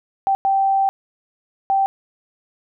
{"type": "tone bursts at uneven times", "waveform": "sine", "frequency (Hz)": 780, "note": "G5", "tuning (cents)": -9, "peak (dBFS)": -14, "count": 3, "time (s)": [[0.27, 0.35], [0.45, 0.89], [1.7, 1.86]], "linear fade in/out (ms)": 0, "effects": []}